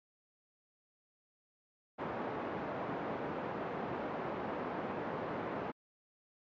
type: band-pass noise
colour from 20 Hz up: white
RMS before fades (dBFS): -39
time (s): 1.98-5.72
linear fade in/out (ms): 20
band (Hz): 150 to 790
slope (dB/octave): 12
effects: low-pass 3000 Hz 12 dB/octave + MP3 48 kbps